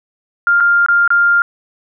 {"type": "tone with dropouts", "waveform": "sine", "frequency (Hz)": 1400, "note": "F6", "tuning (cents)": 4, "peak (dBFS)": -8, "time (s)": [0.47, 1.42], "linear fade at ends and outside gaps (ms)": 1, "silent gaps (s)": [[0.602, 0.606], [0.862, 0.885], [1.077, 1.104]], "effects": []}